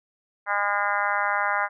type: harmonic tone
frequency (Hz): 203.4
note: G#3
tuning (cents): -36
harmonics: 3 / 4 / 5 / 6 / 7 / 8 / 9 / 10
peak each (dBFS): -33 / -28 / -29 / -30 / -28 / -30 / -33 / -33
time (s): 0.46-1.69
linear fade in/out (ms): 50
effects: none